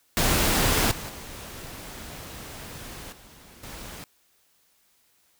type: noise with level steps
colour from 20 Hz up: pink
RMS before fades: -22 / -36 / -40 / -50 / -40 dBFS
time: 0.17-4.04 s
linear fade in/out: 0 ms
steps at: 0.91 / 1.09 / 3.12 / 3.63 s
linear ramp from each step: 5 ms
effects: white hiss -65 dBFS RMS until 5.39 s